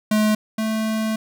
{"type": "tone pair in turn", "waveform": "square", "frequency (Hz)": [214.1, 219.4], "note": ["A3", "A3"], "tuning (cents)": [-47, -5], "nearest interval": "unison", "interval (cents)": 42, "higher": "second", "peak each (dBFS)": [-16, -21], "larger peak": "first", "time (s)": [[0.11, 0.35], [0.58, 1.16]], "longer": "second", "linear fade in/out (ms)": 5, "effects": []}